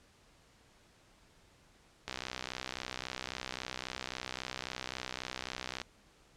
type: click train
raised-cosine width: 0.2 ms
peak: -20 dBFS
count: 239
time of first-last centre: 2.08-5.816 s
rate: 63.7 Hz
effects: pink hiss -64 dBFS RMS until 6.36 s + low-pass 8000 Hz 12 dB/octave